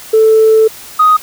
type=tone pair in turn; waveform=sine; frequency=440 / 1248.8 Hz; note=A4 / D#6; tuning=0 / +6 cents; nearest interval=octave + tritone; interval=1806 cents; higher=second; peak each=-3 dBFS; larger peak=neither; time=0.13-0.68 / 0.99-1.17 s; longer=first; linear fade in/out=10 ms; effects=tanh soft clip ceiling 0 dBFS + white hiss -32 dBFS RMS until 1.22 s